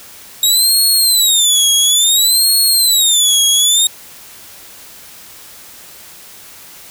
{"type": "tone with vibrato", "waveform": "20% pulse", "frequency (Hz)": 3778, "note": "A#7", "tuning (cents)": 22, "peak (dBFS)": -3, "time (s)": [0.43, 3.87], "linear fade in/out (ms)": 2, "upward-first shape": "sine", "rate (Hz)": 0.58, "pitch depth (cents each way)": 230, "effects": ["white hiss -37 dBFS RMS until 6.9 s"]}